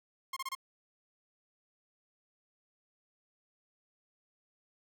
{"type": "tone bursts", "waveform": "sawtooth", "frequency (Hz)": 1066, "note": "C6", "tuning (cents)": 32, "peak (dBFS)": -32, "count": 4, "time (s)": [0.33, 0.551], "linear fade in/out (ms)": 5, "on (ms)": 35, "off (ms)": 27, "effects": []}